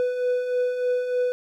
triangle beating tone pair, 493.9 / 497.2 Hz, B4 / B4, 0 / +12 cents, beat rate 3.3 Hz, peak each -29 / -20 dBFS, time 0-1.32 s, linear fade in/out 0 ms, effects none

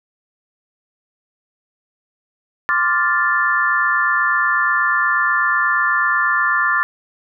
sine chord, D minor seventh, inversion third, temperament equal, 1046.5 / 1174.7 / 1396.9 / 1760 Hz, C6 / D6 / F6 / A6, 0 / 0 / 0 / 0 cents, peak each -23 / -20 / -20 / -17 dBFS, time 2.69-6.83 s, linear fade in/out 0 ms, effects none

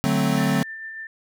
square chord, D dominant seventh, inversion none, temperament equal, 146.83 / 185 / 220 / 261.6 Hz, D3 / F#3 / A3 / C4, 0 / 0 / 0 / 0 cents, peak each -25 dBFS, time 0.04-0.63 s, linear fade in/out 0 ms
sine tone with tremolo, 1783 Hz, A6, 22 cents sharp, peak -31 dBFS, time 0.38-1.07 s, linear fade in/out 2 ms, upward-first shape sine, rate 6.8 Hz, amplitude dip 30%
effects none

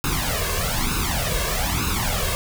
pink noise with flanger, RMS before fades -23 dBFS, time 0.04-2.35 s, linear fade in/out 0 ms, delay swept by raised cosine 0.76 to 1.86 ms, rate 1.1 Hz, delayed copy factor +0.85, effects none

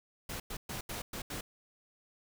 pink noise bursts at uneven times, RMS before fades -40 dBFS, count 6, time 0.29-0.4 / 0.5-0.57 / 0.69-0.81 / 0.89-1.02 / 1.13-1.22 / 1.3-1.41 s, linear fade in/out 5 ms, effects none

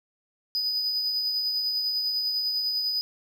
triangle tone with tremolo, 4978 Hz, D#8, in tune, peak -22 dBFS, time 0.55-3.01 s, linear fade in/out 0 ms, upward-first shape triangle, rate 10 Hz, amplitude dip 35%, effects none

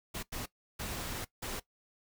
pink noise bursts at uneven times, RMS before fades -39 dBFS, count 4, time 0.14-0.23 / 0.32-0.46 / 0.79-1.25 / 1.42-1.6 s, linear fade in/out 10 ms, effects noise-tail reverb RT60 0.1 s tail -18 dB re dry

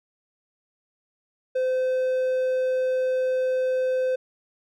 triangle tone, 514 Hz, C5, 31 cents flat, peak -19 dBFS, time 1.55-4.16 s, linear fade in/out 10 ms, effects none

